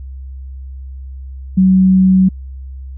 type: tone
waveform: sine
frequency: 187.8 Hz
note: F#3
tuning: 26 cents sharp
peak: -6 dBFS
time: 1.57-2.29 s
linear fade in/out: 10 ms
effects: added 66 Hz sine -26 dBFS peak until 2.97 s